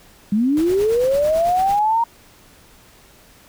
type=linear sweep; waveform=sine; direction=up; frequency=196 to 940 Hz; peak=-14 dBFS; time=0.32-2.04 s; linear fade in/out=5 ms
type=noise with tremolo; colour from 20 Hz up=pink; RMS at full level=-32 dBFS; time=0.57-1.79 s; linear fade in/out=0 ms; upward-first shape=triangle; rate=9 Hz; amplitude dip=70%
effects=pink hiss -49 dBFS RMS until 3.48 s